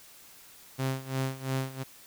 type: tone with tremolo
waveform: sawtooth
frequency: 132.6 Hz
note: C3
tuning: 23 cents sharp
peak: -23 dBFS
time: 0.78-1.84 s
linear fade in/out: 20 ms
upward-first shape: sine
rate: 2.9 Hz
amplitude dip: 85%
effects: white hiss -53 dBFS RMS until 2.06 s